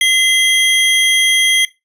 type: tone pair together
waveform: square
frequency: 2051 / 3256 Hz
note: C7 / G#7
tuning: -35 / -35 cents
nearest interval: minor sixth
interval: 800 cents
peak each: -13 dBFS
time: 0.01-1.65 s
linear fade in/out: 2 ms
effects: noise-tail reverb RT60 0.2 s tail -19 dB re dry + resampled to 32000 Hz